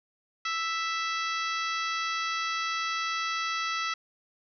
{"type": "harmonic tone", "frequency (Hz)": 659.3, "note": "E5", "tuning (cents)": 0, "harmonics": [2, 3, 4, 5, 6, 7, 8, 9], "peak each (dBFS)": [-31, -35, -37, -39, -41, -42, -43, -44], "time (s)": [0.45, 3.94], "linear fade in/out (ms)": 5, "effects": []}